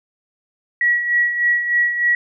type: tone with tremolo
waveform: sine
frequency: 1923 Hz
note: B6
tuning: 47 cents flat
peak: -12 dBFS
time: 0.81-2.15 s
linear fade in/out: 2 ms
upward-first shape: sine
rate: 3.3 Hz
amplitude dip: 60%
effects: none